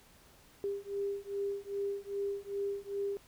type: beating tone pair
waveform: sine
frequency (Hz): 398.8 / 401.3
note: G4 / G4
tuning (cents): +30 / +41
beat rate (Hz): 2.5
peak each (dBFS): -37 / -37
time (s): 0.64-3.17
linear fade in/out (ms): 0
effects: pink hiss -61 dBFS RMS until 3.27 s

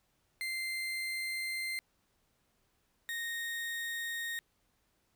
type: tone pair in turn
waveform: 35% pulse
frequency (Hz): 2085 / 1857.5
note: C7 / A#6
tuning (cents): -7 / -7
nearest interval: major second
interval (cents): 200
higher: first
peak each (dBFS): -33 / -34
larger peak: first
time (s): 0.41-1.79 / 3.09-4.39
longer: first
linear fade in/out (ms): 0
effects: pink hiss -75 dBFS RMS until 5.15 s

